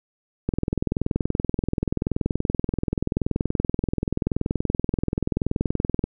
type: click train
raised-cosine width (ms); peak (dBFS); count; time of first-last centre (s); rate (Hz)
3; -9; 117; 0.49-6.04; 20.9
effects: none